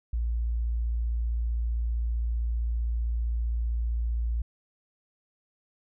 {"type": "tone", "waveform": "sine", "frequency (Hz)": 57.7, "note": "A#1", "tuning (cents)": -17, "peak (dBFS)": -25, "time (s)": [0.13, 4.42], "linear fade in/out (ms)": 5, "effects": []}